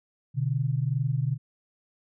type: tone pair together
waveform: sine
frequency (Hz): 124.9 / 147.19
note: B2 / D3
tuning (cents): +20 / +4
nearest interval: minor third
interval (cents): 284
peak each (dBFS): -26 / -27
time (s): 0.34-1.38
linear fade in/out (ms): 50
effects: none